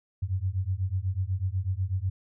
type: beating tone pair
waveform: sine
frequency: 90.3 / 98.4 Hz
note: F#2 / G2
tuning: -42 / +7 cents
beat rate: 8.1 Hz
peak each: -29 dBFS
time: 0.22-2.1 s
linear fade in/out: 10 ms
effects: none